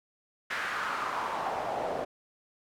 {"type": "noise with band-pass filter sweep", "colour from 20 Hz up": "pink", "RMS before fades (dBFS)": -33, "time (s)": [0.5, 2.05], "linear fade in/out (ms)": 10, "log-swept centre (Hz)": [1700, 570], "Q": 2.8, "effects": []}